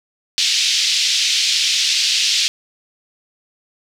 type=band-pass noise; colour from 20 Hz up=white; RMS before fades=-17 dBFS; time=0.38-2.48 s; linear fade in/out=0 ms; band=2700 to 5400 Hz; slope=24 dB/octave; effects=none